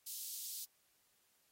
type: high-pass noise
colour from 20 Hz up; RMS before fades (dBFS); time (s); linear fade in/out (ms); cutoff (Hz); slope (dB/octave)
white; -45; 0.06-0.65; 10; 3900; 24
effects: white hiss -75 dBFS RMS until 1.51 s + AAC 48 kbps